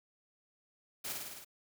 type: noise with echo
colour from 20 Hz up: white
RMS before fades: -40 dBFS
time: 1.04-1.13 s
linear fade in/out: 10 ms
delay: 53 ms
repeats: 6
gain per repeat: -2 dB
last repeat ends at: 1.448 s
effects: none